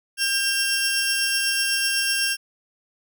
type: tone cluster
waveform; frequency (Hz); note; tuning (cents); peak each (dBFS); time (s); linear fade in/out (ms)
sawtooth; 1597 / 2736 / 5480; G6 / F7 / F8; +32 / -36 / -34; -22; 0.17-2.37; 50
effects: none